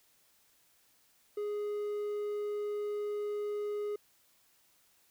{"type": "tone", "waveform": "triangle", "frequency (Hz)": 415.4, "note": "G#4", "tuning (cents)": 0, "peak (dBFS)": -31, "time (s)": [1.37, 3.96], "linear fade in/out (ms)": 5, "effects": ["white hiss -68 dBFS RMS until 5.1 s"]}